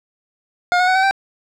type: tone with pitch steps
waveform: 25% pulse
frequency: 713 / 729.2 / 745.9 / 762.9 / 780.2 Hz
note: F5 / F#5 / F#5 / G5 / G5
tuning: +36 / -25 / +14 / -47 / -8 cents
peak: -9 dBFS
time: 0.72-1.11 s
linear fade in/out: 0 ms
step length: 78 ms
effects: low-pass 4000 Hz 12 dB/octave + 8-bit